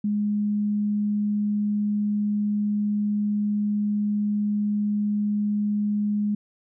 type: tone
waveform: sine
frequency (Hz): 207.7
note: G#3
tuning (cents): 0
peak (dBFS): -21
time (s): 0.04-6.35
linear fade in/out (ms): 5
effects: none